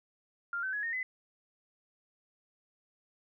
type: tone with pitch steps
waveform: sine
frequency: 1396.9 / 1532.2 / 1680.5 / 1843.2 / 2022 Hz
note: F6 / G6 / G#6 / A#6 / B6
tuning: 0 / -40 / +20 / -20 / +40 cents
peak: -32 dBFS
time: 0.53-1.03 s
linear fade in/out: 2 ms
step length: 100 ms
effects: none